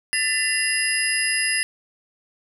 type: tone cluster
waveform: sine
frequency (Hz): 1772 / 2005 / 2767 / 4994 / 10920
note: A6 / B6 / F7 / D#8 / F9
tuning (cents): +12 / +26 / -17 / +6 / -40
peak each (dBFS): -26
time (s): 0.13-1.63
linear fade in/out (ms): 0
effects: none